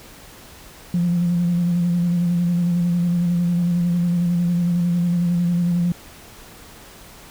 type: tone with vibrato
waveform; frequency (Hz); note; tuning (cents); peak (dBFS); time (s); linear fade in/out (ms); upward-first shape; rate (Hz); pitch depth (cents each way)
sine; 174; F3; -6; -15; 0.94-5.92; 2; square; 11; 24
effects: tanh soft clip ceiling -12 dBFS + pink hiss -43 dBFS RMS until 7.3 s